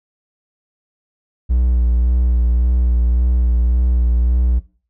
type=tone with vibrato; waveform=triangle; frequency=60.5 Hz; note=B1; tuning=35 cents flat; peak=-10 dBFS; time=1.49-4.6 s; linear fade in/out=20 ms; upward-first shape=sine; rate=1.8 Hz; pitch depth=31 cents each way; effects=noise-tail reverb RT60 0.4 s tail -19 dB re dry